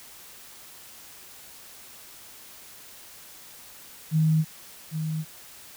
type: tone with echo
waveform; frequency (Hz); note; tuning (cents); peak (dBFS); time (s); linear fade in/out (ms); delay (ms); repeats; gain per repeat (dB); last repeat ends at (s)
sine; 157.5; D#3; +21; -18; 4.11-4.45; 50; 800; 1; -8; 5.25
effects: white hiss -47 dBFS RMS until 5.76 s